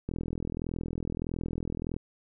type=click train; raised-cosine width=3 ms; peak=-20 dBFS; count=79; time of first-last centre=0.09-1.965 s; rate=41.6 Hz; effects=none